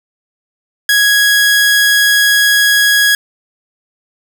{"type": "tone", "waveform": "sawtooth", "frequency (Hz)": 1661.2, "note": "G#6", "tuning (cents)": 0, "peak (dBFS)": -4, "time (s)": [0.89, 3.15], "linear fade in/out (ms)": 2, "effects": []}